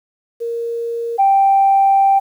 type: tone pair in turn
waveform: sine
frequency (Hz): 466.2 / 784.1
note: A#4 / G5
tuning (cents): 0 / 0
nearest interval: major sixth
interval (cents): 900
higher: second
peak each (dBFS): -19 / -8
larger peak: second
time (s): 0.4-1.18 / 1.18-2.2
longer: second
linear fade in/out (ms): 20
effects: tanh soft clip ceiling -4 dBFS + 8-bit